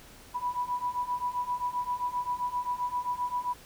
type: beating tone pair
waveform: sine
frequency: 980 / 987.6 Hz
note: B5 / B5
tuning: -14 / 0 cents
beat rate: 7.6 Hz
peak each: -33 / -31 dBFS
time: 0.34-3.54 s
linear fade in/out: 20 ms
effects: pink hiss -52 dBFS RMS until 3.65 s